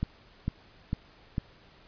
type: click train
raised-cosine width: 5 ms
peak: -16 dBFS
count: 4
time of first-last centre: 0.03-1.381 s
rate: 2.22 Hz
effects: pink hiss -57 dBFS RMS until 1.87 s + resampled to 11025 Hz